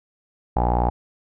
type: tone with low-pass filter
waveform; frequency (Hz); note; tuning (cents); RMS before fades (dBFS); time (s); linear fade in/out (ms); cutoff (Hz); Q
sawtooth; 59.9; A#1; +48; -20; 0.56-0.9; 5; 820; 8.8
effects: none